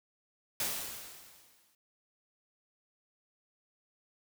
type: noise with exponential decay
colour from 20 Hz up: white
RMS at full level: -32 dBFS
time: 0.6-1.75 s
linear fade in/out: 2 ms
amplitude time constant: 250 ms
effects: none